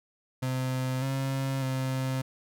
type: tone with pitch steps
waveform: 35% pulse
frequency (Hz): 129.3 / 134.7 / 131.3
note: C3 / C#3 / C3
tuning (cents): -20 / -49 / +6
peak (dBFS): -26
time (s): 0.42-2.22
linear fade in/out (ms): 10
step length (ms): 600
effects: none